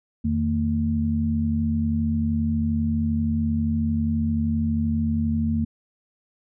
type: tone cluster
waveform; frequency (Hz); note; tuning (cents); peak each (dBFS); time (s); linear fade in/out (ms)
sine; 83.6 / 153.8 / 226.4; E2 / D#3 / A3; +25 / -20 / +50; -25 / -30 / -22; 0.24-5.65; 10
effects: none